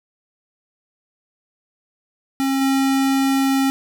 square tone with level steps, 270.1 Hz, C#4, 45 cents flat, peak -18 / -16 dBFS, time 2.4-3.7 s, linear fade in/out 0 ms, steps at 2.61 s, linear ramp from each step 5 ms, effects none

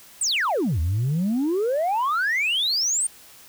sine exponential two-way sweep, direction down then up, 9070 to 76 to 9070 Hz, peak -18 dBFS, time 0.21-3.07 s, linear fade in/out 5 ms, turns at 0.8 s, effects tanh soft clip ceiling -18 dBFS + white hiss -48 dBFS RMS until 3.48 s

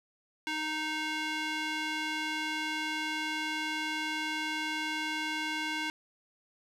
square tone with band-pass filter, 310 Hz, D#4, 6 cents flat, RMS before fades -34 dBFS, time 0.47-5.9 s, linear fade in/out 0 ms, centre 2400 Hz, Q 1.1, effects none

